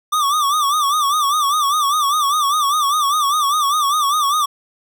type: tone with vibrato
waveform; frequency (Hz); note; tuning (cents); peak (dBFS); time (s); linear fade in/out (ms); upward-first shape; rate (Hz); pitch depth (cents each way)
square; 1174.7; D6; 0; -15; 0.12-4.46; 10; sine; 5; 110
effects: none